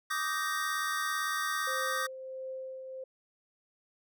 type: chord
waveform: square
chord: Eb major seventh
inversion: third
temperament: just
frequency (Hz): 1166.7 / 1244.5 / 1555.6 / 1866.8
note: D6 / Eb6 / G6 / Bb6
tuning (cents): -12 / 0 / -14 / +2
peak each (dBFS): -37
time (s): 0.1-2.07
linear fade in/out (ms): 10
type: tone with tremolo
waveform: sine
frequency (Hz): 523.3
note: C5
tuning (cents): 0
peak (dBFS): -36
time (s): 1.67-3.04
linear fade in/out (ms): 5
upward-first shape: triangle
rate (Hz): 1.5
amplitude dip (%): 45
effects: none